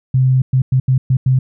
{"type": "tone bursts at uneven times", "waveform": "sine", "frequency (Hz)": 130, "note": "C3", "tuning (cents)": -11, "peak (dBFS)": -9, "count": 6, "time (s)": [[0.14, 0.42], [0.53, 0.62], [0.72, 0.8], [0.88, 0.98], [1.1, 1.17], [1.26, 1.39]], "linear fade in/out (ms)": 5, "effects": []}